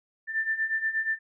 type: beating tone pair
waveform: sine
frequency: 1773 / 1781.4 Hz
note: A6 / A6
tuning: +13 / +21 cents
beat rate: 8.4 Hz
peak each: -31 / -27 dBFS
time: 0.27-1.19 s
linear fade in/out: 50 ms
effects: none